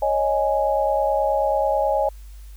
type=chord; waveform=sine; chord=C# suspended second; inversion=none; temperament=just; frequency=554.4 / 623.7 / 831.5 Hz; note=C#5 / D#5 / G#5; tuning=0 / +4 / +2 cents; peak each=-22 dBFS; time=0.02-2.09 s; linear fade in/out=5 ms; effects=added 50 Hz sine -37 dBFS peak until 2.56 s + white hiss -55 dBFS RMS until 2.56 s